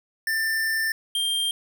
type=tone pair in turn; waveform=square; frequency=1785 / 3187 Hz; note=A6 / G7; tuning=+24 / +28 cents; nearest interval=minor seventh; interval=1004 cents; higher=second; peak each=-23 dBFS; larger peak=neither; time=0.27-0.92 / 1.15-1.51 s; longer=first; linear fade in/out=2 ms; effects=none